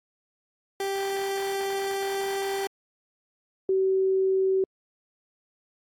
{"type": "tone pair in turn", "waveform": ["30% pulse", "sine"], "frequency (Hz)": [392.3, 381.4], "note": ["G4", "G4"], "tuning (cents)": [1, -47], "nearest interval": "unison", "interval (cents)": 48, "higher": "first", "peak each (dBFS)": [-24, -20], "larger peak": "second", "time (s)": [[0.8, 2.67], [3.69, 4.64]], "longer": "first", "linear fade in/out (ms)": 2, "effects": ["AAC 48 kbps"]}